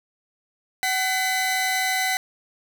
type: tone pair together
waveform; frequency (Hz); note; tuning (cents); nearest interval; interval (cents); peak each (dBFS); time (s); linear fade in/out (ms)
sawtooth; 755 / 2016; F#5 / B6; +35 / +35; octave + perfect fourth; 1700; -21 / -20; 0.83-2.17; 0
effects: none